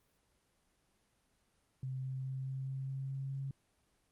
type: tone with pitch steps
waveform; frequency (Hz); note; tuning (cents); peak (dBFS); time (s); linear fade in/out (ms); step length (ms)
sine; 130.81 / 131.57 / 132.33 / 133.1 / 133.87 / 134.64 / 135.42 / 136.21; C3 / C3 / C3 / C3 / C3 / C3 / C#3 / C#3; 0 / +10 / +20 / +30 / +40 / +50 / -40 / -30; -37; 1.83-3.51; 2; 210
effects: pink hiss -75 dBFS RMS until 4.11 s + Opus 24 kbps